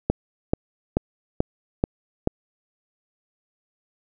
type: click train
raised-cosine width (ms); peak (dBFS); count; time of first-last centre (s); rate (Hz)
2; -5; 6; 0.1-2.274; 2.3
effects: none